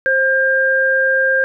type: tone pair together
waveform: sine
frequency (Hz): 528.4 / 1600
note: C5 / G6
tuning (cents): +17 / +35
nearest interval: octave + perfect fifth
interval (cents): 1918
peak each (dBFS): -17 / -13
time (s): 0.06-1.44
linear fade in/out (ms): 0
effects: none